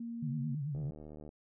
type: tone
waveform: sine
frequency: 233.1 Hz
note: A#3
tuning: in tune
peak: -38 dBFS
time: 0-0.55 s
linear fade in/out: 5 ms
type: tone with vibrato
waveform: sine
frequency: 144.8 Hz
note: D3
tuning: 24 cents flat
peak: -34 dBFS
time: 0.22-0.91 s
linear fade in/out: 10 ms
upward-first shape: triangle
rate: 9.1 Hz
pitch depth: 150 cents each way
type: click train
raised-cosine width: 2 ms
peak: -36 dBFS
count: 42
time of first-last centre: 0.75-1.291 s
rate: 75.8 Hz
effects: none